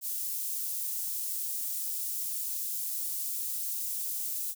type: high-pass noise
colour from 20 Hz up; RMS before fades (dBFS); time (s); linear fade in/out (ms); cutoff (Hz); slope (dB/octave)
white; -34; 0.01-4.55; 50; 8500; 12
effects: none